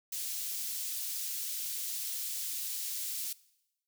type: high-pass noise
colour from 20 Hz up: white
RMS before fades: -37 dBFS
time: 0.12-3.33 s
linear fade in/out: 5 ms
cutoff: 4000 Hz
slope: 12 dB/octave
effects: noise-tail reverb RT60 0.9 s tail -21 dB re dry